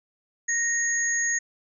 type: tone pair together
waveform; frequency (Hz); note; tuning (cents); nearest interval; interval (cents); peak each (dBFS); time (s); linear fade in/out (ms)
sine; 1864.7 / 6639; A#6 / G#8; 0 / -2; octave + minor seventh; 2198; -25; 0.48-1.39; 10
effects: none